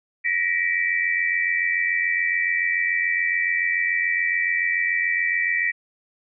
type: tone cluster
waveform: sine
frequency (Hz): 1872 / 1959 / 2326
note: A#6 / B6 / D7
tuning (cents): +7 / -15 / -17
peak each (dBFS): -24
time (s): 0.24-5.72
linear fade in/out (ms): 20
effects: none